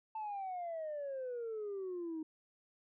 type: exponential sweep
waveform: sine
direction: down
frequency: 889 to 310.5 Hz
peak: -37 dBFS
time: 0.15-2.23 s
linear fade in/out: 5 ms
effects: tanh soft clip ceiling -36 dBFS